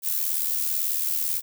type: noise with amplitude modulation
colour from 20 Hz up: violet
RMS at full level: -23 dBFS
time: 0.02-1.42 s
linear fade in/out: 50 ms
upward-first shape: sine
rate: 78.1 Hz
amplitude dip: 60%
effects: none